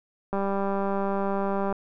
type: click train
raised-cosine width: 1 ms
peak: -15 dBFS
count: 276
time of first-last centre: 0.33-1.726 s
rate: 197 Hz
effects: none